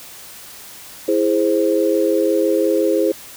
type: chord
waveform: sine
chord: E augmented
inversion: none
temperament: equal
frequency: 329.6 / 415.3 / 523.3 Hz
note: E4 / G#4 / B#4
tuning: 0 / 0 / 0 cents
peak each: -18 dBFS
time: 1.08-3.12 s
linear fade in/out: 5 ms
effects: white hiss -38 dBFS RMS until 3.36 s